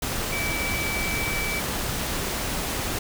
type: tone in noise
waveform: sine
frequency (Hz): 2307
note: D7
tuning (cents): -31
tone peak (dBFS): -28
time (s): 0.32-1.6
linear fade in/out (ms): 5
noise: pink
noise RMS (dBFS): -28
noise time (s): 0.02-2.99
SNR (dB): -3
effects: none